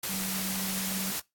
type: tone in noise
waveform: sine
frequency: 190.5 Hz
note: G3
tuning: 49 cents flat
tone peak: -34 dBFS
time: 0.09-1.11 s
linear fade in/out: 5 ms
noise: white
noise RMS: -33 dBFS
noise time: 0.03-1.2 s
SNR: -4 dB
effects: noise-tail reverb RT60 0.2 s tail -22 dB re dry + AAC 64 kbps